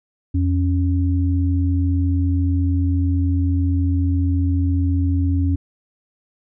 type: tone pair together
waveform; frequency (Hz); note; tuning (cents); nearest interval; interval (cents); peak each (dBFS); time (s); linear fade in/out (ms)
sine; 85.48 / 276.3; F2 / C#4; -37 / -6; octave + minor sixth; 2031; -16 / -22; 0.34-5.56; 10
effects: none